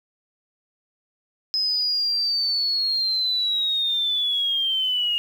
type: linear sweep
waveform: sine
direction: down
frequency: 5100 to 2842 Hz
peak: -20 dBFS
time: 1.54-5.18 s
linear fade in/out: 0 ms
effects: 8-bit